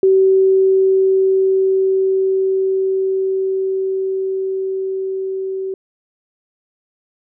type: tone with level ramp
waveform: sine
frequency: 382.2 Hz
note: G4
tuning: 44 cents flat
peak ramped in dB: -8 to -20 dBFS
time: 0.03-5.74 s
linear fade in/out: 2 ms
effects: none